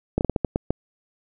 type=slowing click train; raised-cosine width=2 ms; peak=-7 dBFS; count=8; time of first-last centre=0.18-0.706 s; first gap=29 ms; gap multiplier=1.31; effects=none